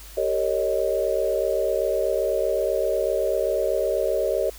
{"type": "chord", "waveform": "sine", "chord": "Eb dominant seventh", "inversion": "first", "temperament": "equal with one note detuned", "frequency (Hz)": [392, 456.8, 554.4, 622.3], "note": ["G4", "Bb4", "Db5", "Eb5"], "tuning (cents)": [0, -35, 0, 0], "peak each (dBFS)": [-27, -27, -25, -25], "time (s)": [0.17, 4.5], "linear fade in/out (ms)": 5, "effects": ["added 50 Hz sine -42 dBFS peak until 4.58 s", "white hiss -45 dBFS RMS until 4.58 s"]}